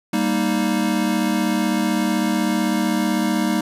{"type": "chord", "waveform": "square", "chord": "Eb major", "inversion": "first", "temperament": "equal with one note detuned", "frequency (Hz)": [197.25, 233.1, 311.1], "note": ["G3", "Bb3", "Eb4"], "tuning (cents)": [11, 0, 0], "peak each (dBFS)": -23, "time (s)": [0.13, 3.61], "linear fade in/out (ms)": 5, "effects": ["resampled to 32000 Hz", "8-bit"]}